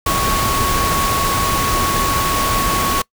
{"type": "tone in noise", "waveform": "sine", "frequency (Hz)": 1108.7, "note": "C#6", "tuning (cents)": 0, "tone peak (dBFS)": -18, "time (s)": [0.06, 3.02], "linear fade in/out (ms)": 5, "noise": "pink", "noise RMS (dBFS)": -19, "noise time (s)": [0.06, 3.02], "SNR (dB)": -2, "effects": ["noise-tail reverb RT60 0.1 s tail -23 dB re dry"]}